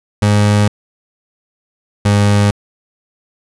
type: tone pair in turn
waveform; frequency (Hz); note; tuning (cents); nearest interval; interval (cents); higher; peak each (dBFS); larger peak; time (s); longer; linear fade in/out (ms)
30% pulse; 103.83 / 102.46; G#2 / G#2; 0 / -23; unison; 23; first; -6; neither; 0.22-0.68 / 2.05-2.51; neither; 5
effects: resampled to 24000 Hz